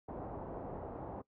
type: low-pass noise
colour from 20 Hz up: white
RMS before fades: -44 dBFS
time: 0.08-1.22 s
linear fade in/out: 10 ms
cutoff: 800 Hz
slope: 24 dB/octave
effects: noise-tail reverb RT60 0.1 s tail -20 dB re dry